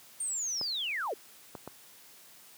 sine linear sweep, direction down, 8850 to 349.2 Hz, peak -31 dBFS, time 0.2-1.14 s, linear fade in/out 5 ms
clicks, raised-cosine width 1 ms, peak -26 dBFS, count 3, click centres 0.613 / 1.552 / 1.676 s
effects white hiss -55 dBFS RMS until 2.57 s + high-pass 100 Hz 12 dB/octave

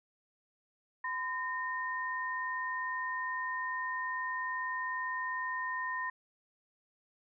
sine tone pair together, 1016 / 1835.6 Hz, B5 / A#6, +49 / -27 cents, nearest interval minor seventh, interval 1024 cents, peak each -36 / -36 dBFS, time 1.04-6.1 s, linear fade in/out 5 ms, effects none

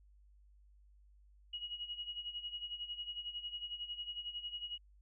sine tone with tremolo, 2900 Hz, F#7, 35 cents flat, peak -38 dBFS, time 1.53-4.78 s, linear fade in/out 5 ms, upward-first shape sine, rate 11 Hz, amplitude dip 75%, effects added 50 Hz sine -61 dBFS peak until 5.01 s

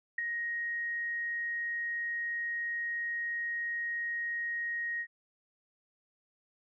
sine tone with ADSR envelope, 1877 Hz, A#6, 11 cents sharp, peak -26 dBFS, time 0.18-5.07 s, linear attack 6 ms, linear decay 6 ms, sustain -6 dB, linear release 65 ms, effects none

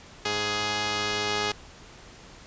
5% pulse tone pair together, 104.2 / 417.6 Hz, G#2 / G#4, +6 / +10 cents, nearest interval 2 octaves, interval 2404 cents, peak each -22 / -15 dBFS, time 0.25-1.52 s, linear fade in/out 5 ms, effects pink hiss -48 dBFS RMS until 2.46 s + resampled to 16000 Hz

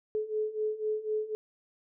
sine beating tone pair, 427.4 / 431.4 Hz, G#4 / A4, +50 / -34 cents, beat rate 4 Hz, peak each -34 / -31 dBFS, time 0.15-1.35 s, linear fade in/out 0 ms, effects none

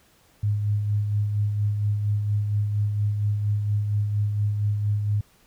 sine tone with tremolo, 103.83 Hz, G#2, in tune, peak -19 dBFS, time 0.43-5.21 s, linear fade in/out 5 ms, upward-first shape sine, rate 4.3 Hz, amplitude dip 40%, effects pink hiss -59 dBFS RMS until 5.46 s

